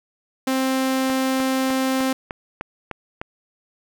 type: tone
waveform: sawtooth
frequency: 263.1 Hz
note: C4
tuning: 10 cents sharp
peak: -15 dBFS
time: 0.47-2.13 s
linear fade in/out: 5 ms
type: click train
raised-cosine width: 0.5 ms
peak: -14 dBFS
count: 8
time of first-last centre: 1.1-3.215 s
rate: 3.31 Hz
effects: none